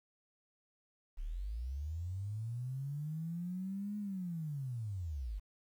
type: linear two-way sweep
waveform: sine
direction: up then down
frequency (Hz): 31.91 to 210 to 44.52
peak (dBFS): -37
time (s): 1.17-5.4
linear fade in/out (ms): 20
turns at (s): 3.98
effects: 11-bit